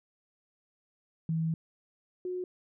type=tone pair in turn; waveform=sine; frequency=162 / 363.7 Hz; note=E3 / F#4; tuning=-30 / -30 cents; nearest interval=octave + major second; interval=1400 cents; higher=second; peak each=-27 / -32 dBFS; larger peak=first; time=1.29-1.54 / 2.25-2.44 s; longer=first; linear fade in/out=2 ms; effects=none